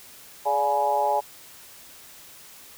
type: harmonic tone with a mistuned harmonic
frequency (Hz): 140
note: C#3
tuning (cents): +18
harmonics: 3 / 4 / 5 / 6 / 7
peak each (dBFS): -32 / -26 / -30 / -22 / -32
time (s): 0.45-1.21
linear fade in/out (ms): 20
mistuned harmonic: 4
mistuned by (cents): +65
effects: white hiss -47 dBFS RMS until 2.77 s